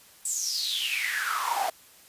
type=noise with high-pass filter sweep; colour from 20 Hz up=pink; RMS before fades=-29 dBFS; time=0.25-1.7 s; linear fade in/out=5 ms; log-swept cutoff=8100 to 680 Hz; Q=9.8; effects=white hiss -54 dBFS RMS until 2.08 s + resampled to 32000 Hz